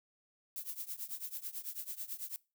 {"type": "noise with tremolo", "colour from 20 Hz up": "violet", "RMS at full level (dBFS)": -39, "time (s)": [0.56, 2.36], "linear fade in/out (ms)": 0, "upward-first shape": "triangle", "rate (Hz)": 9.1, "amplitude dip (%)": 95, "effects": ["noise-tail reverb RT60 0.3 s tail -23 dB re dry"]}